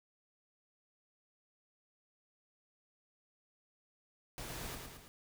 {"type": "noise with echo", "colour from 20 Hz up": "pink", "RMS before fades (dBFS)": -45, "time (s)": [4.38, 4.75], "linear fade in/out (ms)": 0, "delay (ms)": 110, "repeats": 3, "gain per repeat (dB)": -4, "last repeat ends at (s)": 5.08, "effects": []}